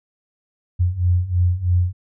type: beating tone pair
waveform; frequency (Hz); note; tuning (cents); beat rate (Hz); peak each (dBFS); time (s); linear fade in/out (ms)
sine; 87.31 / 90.41; F2 / F#2; 0 / -40; 3.1; -20 / -17; 0.79-1.93; 20
effects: none